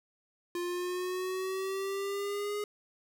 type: exponential sweep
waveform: square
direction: up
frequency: 349.2 to 416.5 Hz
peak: -33 dBFS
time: 0.55-2.64 s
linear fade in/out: 2 ms
effects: none